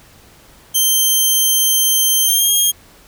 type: tone with pitch glide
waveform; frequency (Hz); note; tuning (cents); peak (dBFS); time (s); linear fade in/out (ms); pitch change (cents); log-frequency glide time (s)
5% pulse; 3136 to 3241; G7 to G#7; 0 to -43; -4; 0.74-2.72; 20; +57; 2.23-2.51
effects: pink hiss -46 dBFS RMS until 3.07 s